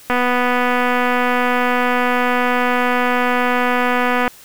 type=click train; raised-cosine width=0.5 ms; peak=-3 dBFS; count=1033; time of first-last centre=0.1-4.278 s; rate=247 Hz; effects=white hiss -43 dBFS RMS until 4.44 s